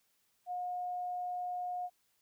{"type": "tone", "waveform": "sine", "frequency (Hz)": 719, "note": "F#5", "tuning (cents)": -50, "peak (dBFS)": -35, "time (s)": [0.46, 1.9], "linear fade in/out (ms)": 50, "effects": ["white hiss -75 dBFS RMS until 2.21 s"]}